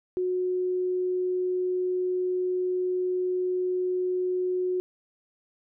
sine tone, 365.3 Hz, F#4, 22 cents flat, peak -24 dBFS, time 0.17-4.8 s, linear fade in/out 0 ms, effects none

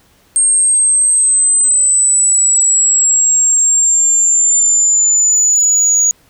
sine exponential sweep, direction down, 8540 to 6760 Hz, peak -7 dBFS, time 0.36-6.11 s, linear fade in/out 0 ms, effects tanh soft clip ceiling -3 dBFS + pink hiss -51 dBFS RMS until 6.29 s

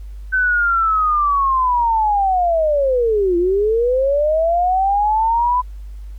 sine linear two-way sweep, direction down then up, 1533 to 340 to 1007 Hz, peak -13 dBFS, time 0.32-5.62 s, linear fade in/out 20 ms, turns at 3.37 s, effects added 50 Hz sine -29 dBFS peak until 6.18 s + pink hiss -57 dBFS RMS until 6.18 s

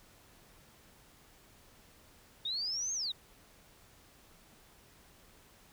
sine linear two-way sweep, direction up then down, 3623 to 6520 to 3623 Hz, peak -33 dBFS, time 2.45-3.12 s, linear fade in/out 5 ms, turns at 2.93 s, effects pink hiss -61 dBFS RMS until 5.72 s

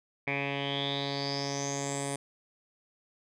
10% pulse tone with low-pass filter sweep, 140 Hz, C#3, 18 cents sharp, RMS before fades -33 dBFS, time 0.27-2.16 s, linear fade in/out 5 ms, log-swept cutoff 2300 to 9000 Hz, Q 9.5, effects none

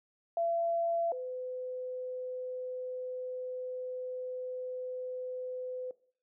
sine tone pair in turn, 676 / 506.4 Hz, E5 / B4, +43 / +43 cents, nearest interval perfect fourth, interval 500 cents, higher first, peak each -28 / -36 dBFS, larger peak first, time 0.37-1.12 / 1.12-5.91 s, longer second, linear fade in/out 2 ms, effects noise-tail reverb RT60 0.5 s tail -19 dB re dry

